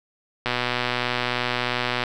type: click train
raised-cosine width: 0.3 ms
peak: -7 dBFS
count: 195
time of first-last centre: 0.46-2.037 s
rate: 123 Hz
effects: none